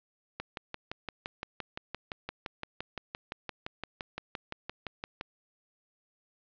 click train, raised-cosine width 0.3 ms, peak -20 dBFS, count 29, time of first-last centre 0.4-5.211 s, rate 5.82 Hz, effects resampled to 11025 Hz + 8-bit

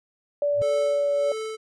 sine tone with pitch glide, 579 to 571.7 Hz, D5 to D5, -25 to -47 cents, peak -20 dBFS, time 0.42-1.32 s, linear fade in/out 2 ms, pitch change -22 cents, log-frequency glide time 0.63-1.13 s
triangle tone with exponential growth, 110.4 Hz, A2, 6 cents sharp, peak -27 dBFS, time 0.51-0.62 s, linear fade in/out 0 ms, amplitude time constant 23 ms
square tone with tremolo, 438.2 Hz, A4, 7 cents flat, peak -29 dBFS, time 0.61-1.57 s, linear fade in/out 20 ms, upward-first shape sine, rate 1.6 Hz, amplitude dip 70%
effects resampled to 22050 Hz

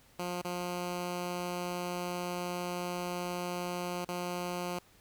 10% pulse tone with dropouts, 177.4 Hz, F3, 27 cents sharp, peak -26 dBFS, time 0.19-4.79 s, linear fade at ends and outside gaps 5 ms, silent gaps 0.417-0.447 / 4.048-4.086 s, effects pink hiss -62 dBFS RMS until 5 s

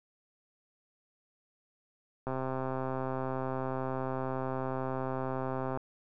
click train, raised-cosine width 1 ms, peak -21 dBFS, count 460, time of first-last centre 2.27-5.774 s, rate 131 Hz, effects none

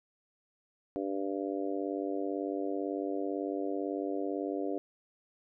harmonic tone, 98 Hz, G2, in tune, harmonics 3 / 4 / 5 / 6 / 7, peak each -35 / -37 / -39 / -41 / -42 dBFS, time 0.96-4.78 s, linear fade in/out 0 ms, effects none

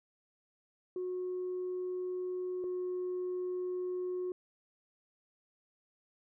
sine tone pair in turn, 365 / 363.5 Hz, F#4 / F#4, -24 / -31 cents, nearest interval unison, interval 7 cents, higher first, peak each -33 / -32 dBFS, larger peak second, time 0.96-2.64 / 2.64-4.32 s, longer neither, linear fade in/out 2 ms, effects tanh soft clip ceiling -31 dBFS

